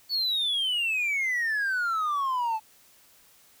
triangle exponential sweep, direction down, 4501 to 860 Hz, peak -22 dBFS, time 0.09-2.6 s, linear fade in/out 50 ms, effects tanh soft clip ceiling -19 dBFS + white hiss -58 dBFS RMS until 3.6 s

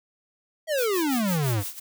square exponential sweep, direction down, 659.3 to 94.2 Hz, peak -23 dBFS, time 0.67-1.64 s, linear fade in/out 50 ms
blue noise with tremolo, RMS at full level -32 dBFS, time 0.77-1.8 s, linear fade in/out 10 ms, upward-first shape sine, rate 5.9 Hz, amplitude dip 80%
effects none

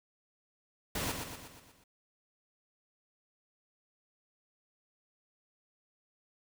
pink noise with echo, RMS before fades -35 dBFS, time 0.95-1.12 s, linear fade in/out 5 ms, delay 120 ms, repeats 6, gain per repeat -5 dB, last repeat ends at 1.84 s, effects none

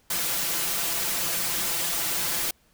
white noise with comb filter, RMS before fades -27 dBFS, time 0.1-2.51 s, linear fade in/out 5 ms, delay 5.9 ms, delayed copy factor +0.75, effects pink hiss -63 dBFS RMS until 2.73 s

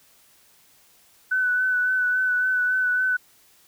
sine tone with vibrato, 1499 Hz, F#6, 22 cents sharp, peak -19 dBFS, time 1.31-3.17 s, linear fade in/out 10 ms, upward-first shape sine, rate 3.6 Hz, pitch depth 23 cents each way, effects white hiss -57 dBFS RMS until 3.67 s

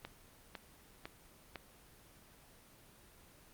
click train, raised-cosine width 0.3 ms, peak -27 dBFS, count 4, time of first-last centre 0.05-1.558 s, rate 1.99 Hz, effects pink hiss -61 dBFS RMS until 3.53 s + Opus 24 kbps

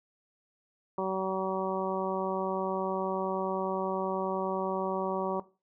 harmonic tone, 189.8 Hz, F#3, 44 cents sharp, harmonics 1 / 2 / 3 / 4 / 5 / 6, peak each -37 / -33 / -35 / -39 / -34 / -38 dBFS, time 0.98-5.4 s, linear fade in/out 2 ms, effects noise-tail reverb RT60 0.3 s tail -17 dB re dry

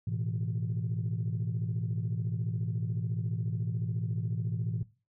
sine chord, A suspended second, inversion none, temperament equal with one note detuned, 109.37 / 123.47 / 164.81 Hz, A2 / B2 / E3, -10 / 0 / 0 cents, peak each -31 / -34 / -35 dBFS, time 0.07-4.83 s, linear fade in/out 5 ms, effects noise-tail reverb RT60 0.3 s tail -18 dB re dry + tanh soft clip ceiling -24 dBFS

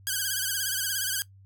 5% pulse tone with vibrato, 1569 Hz, G6, 1 cent sharp, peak -16 dBFS, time 0.07-1.22 s, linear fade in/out 0 ms, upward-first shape sine, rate 17 Hz, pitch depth 91 cents each way, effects noise-tail reverb RT60 0.1 s tail -18 dB re dry + added 97 Hz sine -50 dBFS peak until 1.45 s

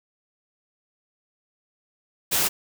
white noise, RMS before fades -22 dBFS, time 2.31-2.49 s, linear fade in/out 20 ms, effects none

